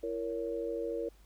sine chord, A# diminished, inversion second, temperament just, 335.6 / 466.2 / 559.4 Hz, E4 / A#4 / C#5, +31 / 0 / +16 cents, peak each -39 / -35 / -39 dBFS, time 0.03-1.09 s, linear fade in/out 5 ms, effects added 50 Hz sine -56 dBFS peak until 1.25 s + pink hiss -66 dBFS RMS until 1.25 s

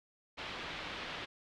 white low-pass noise, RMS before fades -43 dBFS, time 0.37-1.26 s, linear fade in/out 20 ms, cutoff 3500 Hz, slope 24 dB/octave, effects none

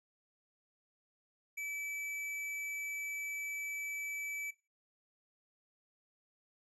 square tone, 2305 Hz, D7, 33 cents flat, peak -39 dBFS, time 1.57-4.51 s, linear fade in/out 10 ms, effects noise-tail reverb RT60 0.3 s tail -19 dB re dry + resampled to 32000 Hz

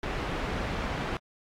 pink low-pass noise, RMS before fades -32 dBFS, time 0.03-1.17 s, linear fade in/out 2 ms, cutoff 2400 Hz, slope 12 dB/octave, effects AAC 64 kbps

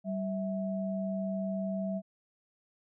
sine tone pair together, 193.52 / 653 Hz, G3 / E5, -22 / -17 cents, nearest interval octave + major sixth, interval 2105 cents, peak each -32 / -36 dBFS, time 0.04-2.02 s, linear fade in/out 50 ms, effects none

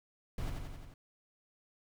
brown noise with echo, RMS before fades -37 dBFS, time 0.38-0.5 s, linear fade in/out 2 ms, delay 88 ms, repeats 5, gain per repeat -3 dB, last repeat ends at 0.94 s, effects none

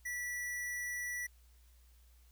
square tone, 1955 Hz, B6, 18 cents flat, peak -38 dBFS, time 0.05-1.27 s, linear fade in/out 10 ms, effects added 60 Hz sine -60 dBFS peak until 2.31 s + white hiss -71 dBFS RMS until 2.31 s

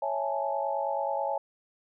sine chord, A major seventh, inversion first, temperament equal, 554.4 / 659.3 / 830.6 / 880 Hz, C#5 / E5 / G#5 / A5, 0 / 0 / 0 / 0 cents, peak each -32 / -34 / -32 / -34 dBFS, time 0.02-1.38 s, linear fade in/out 5 ms, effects none

